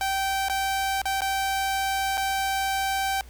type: tone with dropouts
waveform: sawtooth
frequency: 777 Hz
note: G5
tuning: 16 cents flat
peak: -20 dBFS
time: 0.01-3.21 s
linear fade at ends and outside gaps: 1 ms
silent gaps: 0.485-0.497 / 1.017-1.055 / 1.207-1.218 / 2.173-2.177 s
effects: added 60 Hz sine -43 dBFS peak until 3.29 s + pink hiss -53 dBFS RMS until 3.29 s